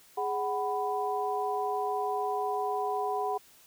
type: tone cluster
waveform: sine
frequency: 416.8 / 749 / 993 Hz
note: G#4 / F#5 / B5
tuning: +6 / +21 / +9 cents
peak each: -33 / -31 / -34 dBFS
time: 0.17-3.38 s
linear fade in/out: 10 ms
effects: white hiss -58 dBFS RMS until 3.66 s